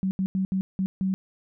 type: tone bursts at uneven times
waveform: sine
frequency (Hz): 190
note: F#3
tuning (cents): +46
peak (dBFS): -22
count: 6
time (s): 0.03-0.11 / 0.19-0.26 / 0.35-0.45 / 0.52-0.61 / 0.79-0.86 / 1.01-1.14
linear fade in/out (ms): 0
effects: none